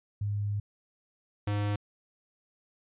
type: tone pair in turn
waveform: sine / square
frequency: 102.7 / 103.06 Hz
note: G#2 / G#2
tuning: -19 / -13 cents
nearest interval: unison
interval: 6 cents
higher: second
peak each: -28 dBFS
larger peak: neither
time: 0.21-0.6 / 1.47-1.76 s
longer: first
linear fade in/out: 5 ms
effects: resampled to 8000 Hz